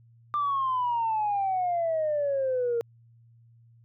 sine exponential sweep, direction down, 1192 to 460.8 Hz, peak -23 dBFS, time 0.34-2.81 s, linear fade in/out 0 ms, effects tanh soft clip ceiling -20 dBFS + added 116 Hz sine -54 dBFS peak until 3.84 s

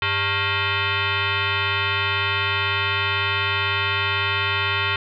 sine tone with frequency modulation, 595 Hz, D5, 22 cents sharp, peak -19 dBFS, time 0.02-4.96 s, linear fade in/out 2 ms, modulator 498 Hz, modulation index 5.7, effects none

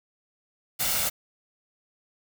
white noise with comb filter, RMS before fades -26 dBFS, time 0.79-1.1 s, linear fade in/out 20 ms, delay 1.4 ms, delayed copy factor +0.55, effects none

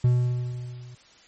triangle tone with level ramp, 123.3 Hz, B2, 2 cents flat, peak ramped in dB -13 to -39 dBFS, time 0.04-0.95 s, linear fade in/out 5 ms, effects white hiss -54 dBFS RMS until 1.27 s + MP3 32 kbps

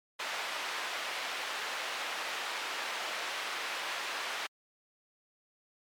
white band-pass noise, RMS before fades -37 dBFS, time 0.19-4.47 s, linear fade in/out 10 ms, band 600 to 2800 Hz, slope 12 dB/octave, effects MP3 96 kbps

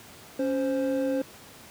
triangle tone pair together, 277.2 / 523.3 Hz, C#4 / C5, 0 / 0 cents, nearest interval major seventh, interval 1100 cents, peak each -25 dBFS, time 0.39-1.22 s, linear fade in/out 5 ms, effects pink hiss -48 dBFS RMS until 1.7 s + high-pass 100 Hz 12 dB/octave

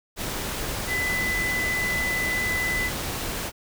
sine tone in noise, 2004 Hz, B6, 25 cents sharp, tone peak -24 dBFS, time 0.87-2.91 s, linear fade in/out 50 ms, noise pink, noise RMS -30 dBFS, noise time 0.16-3.52 s, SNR +3 dB, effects none

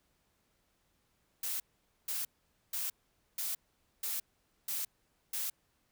blue noise bursts, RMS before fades -36 dBFS, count 7, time 1.43-5.5 s, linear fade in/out 5 ms, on 170 ms, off 480 ms, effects pink hiss -75 dBFS RMS until 5.91 s

